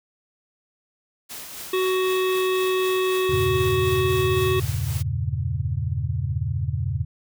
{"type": "noise with tremolo", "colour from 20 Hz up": "white", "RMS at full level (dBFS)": -35, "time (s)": [1.29, 5.03], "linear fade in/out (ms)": 20, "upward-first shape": "triangle", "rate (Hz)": 3.9, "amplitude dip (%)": 40}
{"type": "harmonic tone", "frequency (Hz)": 372.7, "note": "F#4", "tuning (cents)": 13, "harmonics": [1, 3, 5, 7, 9, 10], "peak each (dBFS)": [-20, -29, -35, -32, -35, -37], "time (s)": [1.73, 4.6], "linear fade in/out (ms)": 5}
{"type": "chord", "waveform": "sine", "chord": "E diminished seventh", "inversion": "none", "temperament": "equal", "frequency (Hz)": [82.41, 98, 116.54, 138.59], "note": ["E2", "G2", "Bb2", "Db3"], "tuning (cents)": [0, 0, 0, 0], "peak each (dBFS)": -28, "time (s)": [3.29, 7.05], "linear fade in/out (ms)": 10}
{"effects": []}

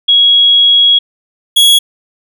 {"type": "tone pair in turn", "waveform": ["sine", "45% pulse"], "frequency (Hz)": [3320, 3338], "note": ["G#7", "G#7"], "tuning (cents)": [-1, 8], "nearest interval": "unison", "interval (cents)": 9, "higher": "second", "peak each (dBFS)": -4, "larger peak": "neither", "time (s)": [[0.08, 0.99], [1.56, 1.79]], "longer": "first", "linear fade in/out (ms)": 10, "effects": []}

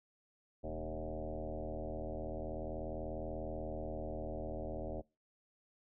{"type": "tone with frequency modulation", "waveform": "sine", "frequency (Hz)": 303.4, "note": "D#4", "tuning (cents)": -44, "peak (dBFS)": -38, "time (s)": [0.63, 5.02], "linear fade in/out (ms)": 20, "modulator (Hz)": 80.4, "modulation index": 4.6, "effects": ["noise-tail reverb RT60 0.3 s tail -26 dB re dry"]}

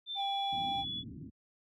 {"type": "tone with pitch glide", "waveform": "sine", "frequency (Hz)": [3559, 3408], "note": ["A7", "G#7"], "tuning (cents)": [19, 44], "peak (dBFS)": -36, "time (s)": [0.06, 1.04], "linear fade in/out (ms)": 50, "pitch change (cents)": -75, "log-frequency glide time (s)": [0.16, 0.23]}
{"type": "tone", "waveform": "triangle", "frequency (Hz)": 791, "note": "G5", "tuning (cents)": 15, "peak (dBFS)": -31, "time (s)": [0.15, 0.85], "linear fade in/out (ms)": 50}
{"type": "low-pass noise", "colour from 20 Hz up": "white", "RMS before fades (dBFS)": -45, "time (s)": [0.52, 1.3], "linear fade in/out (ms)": 10, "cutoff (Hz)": 300, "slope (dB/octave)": 48}
{"effects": ["high-pass 80 Hz 12 dB/octave"]}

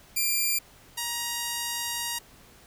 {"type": "tone pair in turn", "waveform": "5% pulse", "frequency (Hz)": [2381, 944.9], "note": ["D7", "A#5"], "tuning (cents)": [23, 23], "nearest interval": "octave + major third", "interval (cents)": 1600, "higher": "first", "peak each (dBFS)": [-14, -17], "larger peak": "first", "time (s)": [[0.16, 0.59], [0.97, 2.19]], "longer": "second", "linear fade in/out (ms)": 10, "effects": ["pink hiss -54 dBFS RMS until 2.66 s"]}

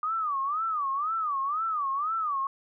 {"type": "tone with vibrato", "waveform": "sine", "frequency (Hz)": 1200, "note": "D6", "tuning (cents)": 37, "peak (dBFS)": -26, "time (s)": [0.03, 2.47], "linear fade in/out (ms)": 2, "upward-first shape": "sine", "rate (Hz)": 2, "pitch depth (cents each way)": 190, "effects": []}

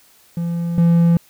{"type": "tone pair in turn", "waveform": "triangle", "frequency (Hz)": [170.1, 169.37], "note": ["F3", "E3"], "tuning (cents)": [-45, 47], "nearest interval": "unison", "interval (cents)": 8, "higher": "first", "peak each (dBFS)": [-17, -8], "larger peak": "second", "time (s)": [[0.37, 0.78], [0.78, 1.17]], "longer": "first", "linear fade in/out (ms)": 2, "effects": ["white hiss -52 dBFS RMS until 1.29 s"]}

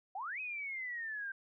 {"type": "exponential two-way sweep", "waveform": "sine", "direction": "up then down", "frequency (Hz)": [720, 2557, 1565], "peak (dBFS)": -38, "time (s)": [0.15, 1.32], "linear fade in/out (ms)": 5, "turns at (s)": 0.4, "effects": []}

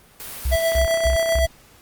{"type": "noise", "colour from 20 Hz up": "white", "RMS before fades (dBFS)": -34, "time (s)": [0.2, 0.77], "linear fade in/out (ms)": 0}
{"type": "tone bursts", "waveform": "sine", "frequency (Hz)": 64.4, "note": "C2", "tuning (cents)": -27, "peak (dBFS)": -18, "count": 4, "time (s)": [0.45, 1.46], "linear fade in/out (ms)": 5, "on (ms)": 110, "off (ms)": 190}
{"type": "tone with tremolo", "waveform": "square", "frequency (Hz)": 659.3, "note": "E5", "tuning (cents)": 0, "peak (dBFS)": -17, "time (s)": [0.51, 1.47], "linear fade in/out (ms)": 20, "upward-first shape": "sine", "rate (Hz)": 7.7, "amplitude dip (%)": 40}
{"type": "click train", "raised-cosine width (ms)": 0.5, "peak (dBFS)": -18, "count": 22, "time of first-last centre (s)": [0.72, 1.387], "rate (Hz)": 31.5}
{"effects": ["pink hiss -51 dBFS RMS until 1.81 s", "Opus 32 kbps"]}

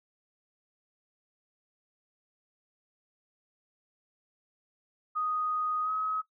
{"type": "tone with pitch glide", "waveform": "sine", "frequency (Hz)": [1244.5, 1274.3], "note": ["D#6", "D#6"], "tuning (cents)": [0, 41], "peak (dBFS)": -28, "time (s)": [5.15, 6.22], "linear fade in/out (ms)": 20, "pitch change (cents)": 41, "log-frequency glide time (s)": [5.83, 5.91], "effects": ["noise-tail reverb RT60 0.1 s tail -17 dB re dry"]}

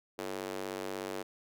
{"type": "tone with high-pass filter", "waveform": "square", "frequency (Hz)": 48.29, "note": "G1", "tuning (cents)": -25, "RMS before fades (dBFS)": -39, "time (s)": [0.18, 1.23], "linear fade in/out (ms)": 10, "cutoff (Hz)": 390, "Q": 1.7, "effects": []}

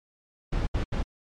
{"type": "noise bursts at uneven times", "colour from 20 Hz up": "brown", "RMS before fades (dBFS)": -26, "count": 3, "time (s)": [[0.52, 0.67], [0.74, 0.84], [0.92, 1.03]], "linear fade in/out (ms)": 10, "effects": ["low-pass 5000 Hz 12 dB/octave", "MP3 64 kbps"]}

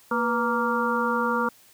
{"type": "harmonic tone with a mistuned harmonic", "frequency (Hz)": 233.1, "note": "A#3", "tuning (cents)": 0, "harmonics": [1, 2, 4, 5, 6], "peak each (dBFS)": [-28, -28, -28, -28, -28], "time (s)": [0.11, 1.49], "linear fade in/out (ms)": 5, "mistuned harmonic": 2, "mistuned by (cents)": 79, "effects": ["white hiss -55 dBFS RMS until 1.73 s", "high-pass 60 Hz 12 dB/octave"]}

